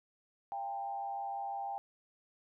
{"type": "tone with frequency modulation", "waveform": "sine", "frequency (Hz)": 796, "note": "G5", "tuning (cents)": 26, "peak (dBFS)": -36, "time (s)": [0.52, 1.78], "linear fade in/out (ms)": 0, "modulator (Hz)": 106, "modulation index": 0.65, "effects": []}